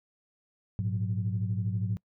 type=tone cluster; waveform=sine; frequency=103.7 / 116.1 / 181.3 Hz; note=G#2 / A#2 / F#3; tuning=-2 / -7 / -35 cents; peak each=-29 / -33 / -34 dBFS; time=0.79-1.97 s; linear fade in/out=0 ms; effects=noise-tail reverb RT60 0.1 s tail -24 dB re dry + tanh soft clip ceiling -19 dBFS